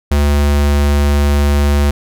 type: tone with pitch glide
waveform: square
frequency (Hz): 72.4 to 71.98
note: D2 to D2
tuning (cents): -24 to -34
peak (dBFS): -10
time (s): 0.11-1.91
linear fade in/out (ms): 5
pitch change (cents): -10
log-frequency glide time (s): 0.24-0.77
effects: none